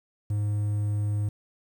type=tone; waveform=triangle; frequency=103.83 Hz; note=G#2; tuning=in tune; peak=-22 dBFS; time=0.3-1.29 s; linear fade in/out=5 ms; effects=9-bit